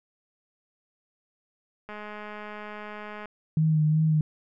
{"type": "click train", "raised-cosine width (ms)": 0.5, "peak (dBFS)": -25, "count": 288, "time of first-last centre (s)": [1.89, 3.257], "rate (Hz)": 210}
{"type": "tone with vibrato", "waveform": "sine", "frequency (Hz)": 155.56, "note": "D#3", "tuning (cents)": 0, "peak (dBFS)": -19, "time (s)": [3.57, 4.21], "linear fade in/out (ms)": 2, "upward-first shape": "sine", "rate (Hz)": 2.7, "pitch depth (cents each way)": 29}
{"effects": []}